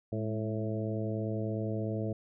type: harmonic tone with a mistuned harmonic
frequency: 109.6 Hz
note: A2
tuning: 6 cents flat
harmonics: 1 / 2 / 3 / 4 / 5 / 6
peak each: -34 / -37 / -39 / -40 / -41 / -42 dBFS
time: 0.12-2.13 s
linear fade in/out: 5 ms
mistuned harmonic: 2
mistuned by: -55 cents
effects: none